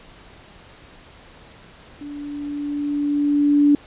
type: tone with level ramp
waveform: sine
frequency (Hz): 290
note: D4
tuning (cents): -22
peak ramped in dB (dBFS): -31 to -10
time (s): 2.01-3.75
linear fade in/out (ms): 2
effects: pink hiss -46 dBFS RMS until 3.86 s + resampled to 8000 Hz